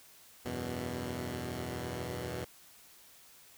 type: chord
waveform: 10% pulse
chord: E suspended second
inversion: none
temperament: equal with one note detuned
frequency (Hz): 82.41 / 94.55 / 123.47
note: E2 / F#2 / B2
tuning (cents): 0 / +38 / 0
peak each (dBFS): -33 / -35 / -31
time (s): 0.45-2.45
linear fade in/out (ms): 10
effects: white hiss -58 dBFS RMS until 3.57 s